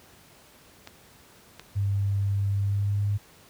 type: clicks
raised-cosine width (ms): 0.2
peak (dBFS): -23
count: 2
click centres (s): 0.874 / 1.596
type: tone with pitch glide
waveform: sine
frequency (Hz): 99.6 to 101.93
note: G2 to G#2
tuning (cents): +28 to -32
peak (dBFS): -22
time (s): 1.75-3.18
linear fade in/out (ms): 20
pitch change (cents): +40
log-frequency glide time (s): 2.56-3.05
effects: pink hiss -54 dBFS RMS until 3.49 s + high-pass 60 Hz 12 dB/octave